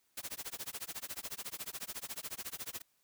white noise with tremolo, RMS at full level -40 dBFS, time 0.17-2.82 s, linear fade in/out 5 ms, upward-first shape sine, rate 14 Hz, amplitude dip 100%, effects white hiss -75 dBFS RMS until 3.03 s

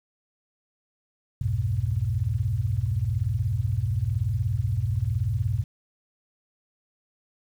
sine tone cluster, 62.3 / 85.5 / 101.5 / 122.5 Hz, B1 / F2 / G#2 / B2, +16 / -36 / -39 / -14 cents, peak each -35 / -30 / -26 / -27 dBFS, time 1.41-5.64 s, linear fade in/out 5 ms, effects 9-bit

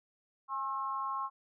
sine tone with amplitude modulation, 1075 Hz, C6, 47 cents sharp, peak -29 dBFS, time 0.48-1.3 s, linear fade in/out 50 ms, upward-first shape sine, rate 248 Hz, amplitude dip 85%, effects none

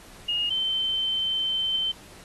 sine tone pair in turn, 2856 / 3090 Hz, F7 / G7, +38 / -26 cents, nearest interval minor second, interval 136 cents, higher second, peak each -23 dBFS, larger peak neither, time 0.28-0.5 / 0.5-1.92 s, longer second, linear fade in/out 10 ms, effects pink hiss -49 dBFS RMS until 2.24 s + AAC 32 kbps

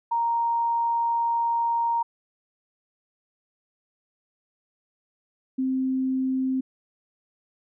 sine tone pair in turn, 932 / 261.5 Hz, A#5 / C4, -1 / -1 cents, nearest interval octave + minor seventh, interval 2200 cents, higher first, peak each -21 / -22 dBFS, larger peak first, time 0.11-2.03 / 5.58-6.61 s, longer first, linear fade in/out 10 ms, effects none

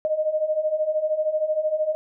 sine beating tone pair, 609 / 622 Hz, D#5 / D#5, -37 / -1 cents, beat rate 13 Hz, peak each -26 / -22 dBFS, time 0.05-1.95 s, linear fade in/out 0 ms, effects none

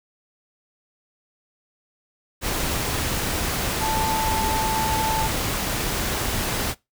sine tone in noise, 880 Hz, A5, in tune, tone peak -23 dBFS, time 3.79-5.3 s, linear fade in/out 50 ms, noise pink, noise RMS -25 dBFS, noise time 2.41-6.75 s, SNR -1 dB, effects noise-tail reverb RT60 0.2 s tail -21 dB re dry

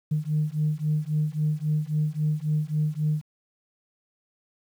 sine beating tone pair, 150.7 / 154.4 Hz, D3 / D#3, +45 / -13 cents, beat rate 3.7 Hz, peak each -25 dBFS, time 0.11-3.22 s, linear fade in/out 10 ms, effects tanh soft clip ceiling -16 dBFS + 9-bit

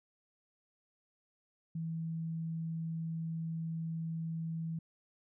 sine tone, 163.2 Hz, E3, 17 cents flat, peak -35 dBFS, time 1.75-4.79 s, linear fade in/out 5 ms, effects none

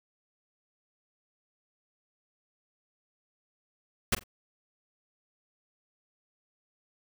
pink noise with echo, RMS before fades -25 dBFS, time 4.12-4.15 s, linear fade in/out 5 ms, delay 44 ms, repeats 2, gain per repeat -15 dB, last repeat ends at 4.238 s, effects none

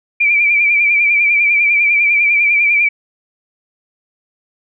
sine tone with vibrato, 2346 Hz, D7, 2 cents flat, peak -9 dBFS, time 0.2-2.89 s, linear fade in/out 10 ms, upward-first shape sine, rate 10 Hz, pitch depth 54 cents each way, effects none

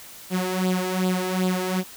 sawtooth tone with flanger, 184.4 Hz, F#3, 6 cents flat, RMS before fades -24 dBFS, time 0.3-1.84 s, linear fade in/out 50 ms, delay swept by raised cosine 0.24 to 2.44 ms, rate 2.6 Hz, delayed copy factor +0.7, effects white hiss -43 dBFS RMS until 1.96 s

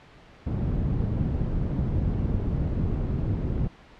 white low-pass noise, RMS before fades -26 dBFS, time 0.46-3.68 s, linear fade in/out 10 ms, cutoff 140 Hz, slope 12 dB/octave, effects pink hiss -51 dBFS RMS until 3.99 s + low-pass 3000 Hz 12 dB/octave

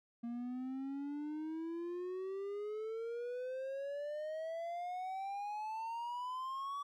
triangle exponential sweep, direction up, 233.1 to 1145 Hz, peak -37 dBFS, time 0.23-6.83 s, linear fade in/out 10 ms, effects none

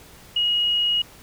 sine tone, 2890 Hz, F#7, 41 cents flat, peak -18 dBFS, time 0.36-1.02 s, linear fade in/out 5 ms, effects pink hiss -47 dBFS RMS until 1.22 s

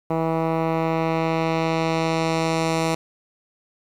10% pulse tone with low-pass filter sweep, 162.5 Hz, E3, 24 cents flat, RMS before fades -22 dBFS, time 0.1-2.95 s, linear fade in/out 5 ms, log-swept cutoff 1100 to 9500 Hz, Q 0.79, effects 8-bit

